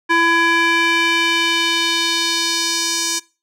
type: tone with band-pass filter sweep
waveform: square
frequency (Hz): 334.4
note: E4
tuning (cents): +25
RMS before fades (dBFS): -17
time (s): 0.09-3.2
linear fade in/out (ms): 20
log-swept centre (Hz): 1600 to 6300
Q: 1.7
effects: noise-tail reverb RT60 0.3 s tail -21 dB re dry